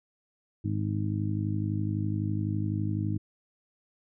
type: harmonic tone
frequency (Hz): 51.91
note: G#1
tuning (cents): 0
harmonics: 2 / 3 / 4 / 5 / 6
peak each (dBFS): -29 / -35 / -35 / -39 / -35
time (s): 0.64-3.18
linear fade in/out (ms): 10
effects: none